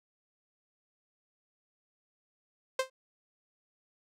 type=tone with exponential decay; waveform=sawtooth; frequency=523.3 Hz; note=C5; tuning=in tune; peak=-20 dBFS; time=2.79-2.9 s; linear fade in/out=5 ms; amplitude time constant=23 ms; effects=low-pass 10000 Hz 12 dB/octave